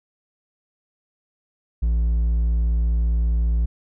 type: tone with hard clipping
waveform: sine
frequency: 57.4 Hz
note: A#1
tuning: 26 cents flat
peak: -18 dBFS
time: 1.82-3.66 s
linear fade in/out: 10 ms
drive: 3 dB
effects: none